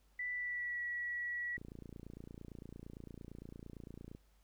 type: tone with pitch glide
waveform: sine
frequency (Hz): 1978 to 1933.9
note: B6 to B6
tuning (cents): +2 to -37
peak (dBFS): -37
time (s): 0.19-1.57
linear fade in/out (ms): 5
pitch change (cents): -39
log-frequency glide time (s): 0.31-0.81
type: click train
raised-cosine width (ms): 3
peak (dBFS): -36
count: 75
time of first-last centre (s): 1.58-4.149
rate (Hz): 28.8
effects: added 50 Hz sine -67 dBFS peak until 4.43 s + pink hiss -75 dBFS RMS until 4.43 s